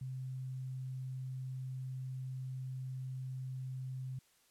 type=tone; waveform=sine; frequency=130 Hz; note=C3; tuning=11 cents flat; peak=-39 dBFS; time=0.01-4.19 s; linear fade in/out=5 ms; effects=white hiss -70 dBFS RMS until 4.5 s + low-pass 12000 Hz 12 dB/octave